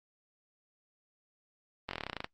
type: slowing click train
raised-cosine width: 0.3 ms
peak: -19 dBFS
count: 13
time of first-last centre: 1.89-2.244 s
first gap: 21 ms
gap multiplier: 1.06
effects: noise-tail reverb RT60 0.1 s tail -20 dB re dry + Opus 32 kbps